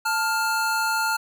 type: tone pair together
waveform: square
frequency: 883.8 / 1403 Hz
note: A5 / F6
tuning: +7 / +8 cents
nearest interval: minor sixth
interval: 801 cents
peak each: -26 / -24 dBFS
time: 0.05-1.17 s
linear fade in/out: 10 ms
effects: none